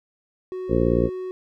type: tone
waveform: triangle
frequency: 370.3 Hz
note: F#4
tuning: 1 cent sharp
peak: -26 dBFS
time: 0.52-1.31 s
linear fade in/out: 0 ms
type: harmonic tone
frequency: 58.6 Hz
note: A#1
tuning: 10 cents sharp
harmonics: 1 / 2 / 3 / 4 / 5 / 6 / 7 / 8 / 9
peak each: -26 / -26 / -26 / -26 / -26 / -26 / -26 / -26 / -26 dBFS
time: 0.68-1.1 s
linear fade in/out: 50 ms
effects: none